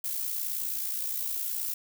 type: noise with amplitude modulation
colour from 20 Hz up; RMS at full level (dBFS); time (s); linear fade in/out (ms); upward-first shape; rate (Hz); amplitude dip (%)
violet; -30; 0.04-1.74; 5; sine; 59.2; 50
effects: none